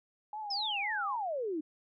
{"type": "tone with vibrato", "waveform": "sine", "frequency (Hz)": 830.6, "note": "G#5", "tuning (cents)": 0, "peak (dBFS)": -37, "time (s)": [0.33, 1.16], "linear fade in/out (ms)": 2, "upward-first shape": "triangle", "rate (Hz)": 3.8, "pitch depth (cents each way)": 94}
{"type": "exponential sweep", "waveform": "sine", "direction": "down", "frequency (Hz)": [5400, 293.7], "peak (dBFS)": -32, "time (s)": [0.5, 1.61], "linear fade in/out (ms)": 10}
{"effects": []}